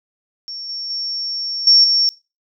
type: tone with level steps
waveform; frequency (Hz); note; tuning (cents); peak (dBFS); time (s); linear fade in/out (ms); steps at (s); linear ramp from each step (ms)
sine; 5480; F8; -34; -27 / -24 / -21 / -7 / -12; 0.48-2.09; 0; 0.69 / 0.9 / 1.67 / 1.84; 2
effects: noise-tail reverb RT60 0.3 s tail -24 dB re dry